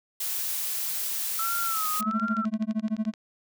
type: noise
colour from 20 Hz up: blue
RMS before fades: -30 dBFS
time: 0.2-2.01 s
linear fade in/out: 5 ms
type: tone with vibrato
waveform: sine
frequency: 1314 Hz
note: E6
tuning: 6 cents flat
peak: -28 dBFS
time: 1.39-2.45 s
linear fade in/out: 2 ms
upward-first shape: sine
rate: 1.4 Hz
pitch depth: 91 cents each way
type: click train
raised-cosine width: 0.2 ms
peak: -26 dBFS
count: 17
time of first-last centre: 1.77-3.138 s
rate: 11.7 Hz
type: tone with tremolo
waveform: triangle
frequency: 217.5 Hz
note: A3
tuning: 20 cents flat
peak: -20 dBFS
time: 1.99-3.14 s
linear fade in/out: 50 ms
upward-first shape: sine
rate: 13 Hz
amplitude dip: 100%
effects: none